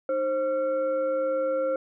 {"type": "tone with frequency modulation", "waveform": "sine", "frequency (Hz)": 530, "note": "C5", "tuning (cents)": 22, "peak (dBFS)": -23, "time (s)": [0.09, 1.76], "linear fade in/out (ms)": 2, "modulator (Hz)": 838, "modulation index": 0.47, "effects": []}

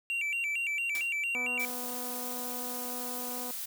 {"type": "tone with vibrato", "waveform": "triangle", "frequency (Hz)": 2530, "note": "D#7", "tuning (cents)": 28, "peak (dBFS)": -28, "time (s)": [0.1, 1.65], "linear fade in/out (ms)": 0, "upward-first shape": "square", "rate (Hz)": 4.4, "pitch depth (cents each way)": 150}
{"type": "noise with exponential decay", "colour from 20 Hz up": "white", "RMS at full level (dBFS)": -37, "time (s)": [0.95, 1.17], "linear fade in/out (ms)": 0, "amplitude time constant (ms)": 47}
{"type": "click train", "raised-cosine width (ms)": 1, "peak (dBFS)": -30, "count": 534, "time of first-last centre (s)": [1.35, 3.508], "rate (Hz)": 247}
{"type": "noise", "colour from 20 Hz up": "blue", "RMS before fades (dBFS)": -38, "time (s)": [1.59, 3.66], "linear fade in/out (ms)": 10}
{"effects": ["high-pass 150 Hz 12 dB/octave"]}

